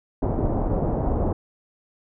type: low-pass noise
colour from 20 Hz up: pink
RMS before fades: -23 dBFS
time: 0.22-1.33 s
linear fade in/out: 5 ms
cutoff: 790 Hz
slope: 24 dB/octave
effects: none